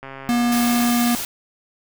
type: click train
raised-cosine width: 0.5 ms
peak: -20 dBFS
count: 119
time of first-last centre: 0.03-0.904 s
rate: 135 Hz
type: tone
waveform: square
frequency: 239.7 Hz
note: A#3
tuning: 48 cents sharp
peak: -17 dBFS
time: 0.29-1.15 s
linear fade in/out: 0 ms
type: noise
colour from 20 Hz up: white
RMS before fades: -27 dBFS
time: 0.52-1.25 s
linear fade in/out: 2 ms
effects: none